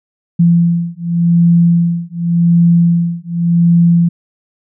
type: beating tone pair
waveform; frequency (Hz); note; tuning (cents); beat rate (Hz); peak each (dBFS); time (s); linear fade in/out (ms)
sine; 170.1 / 170.98; F3 / F3; -45 / -36; 0.88; -11; 0.39-4.09; 10
effects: none